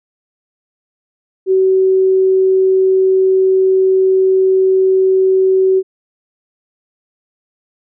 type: tone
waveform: sine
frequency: 378.7 Hz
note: F#4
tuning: 40 cents sharp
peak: -8 dBFS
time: 1.46-5.83 s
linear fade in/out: 50 ms
effects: none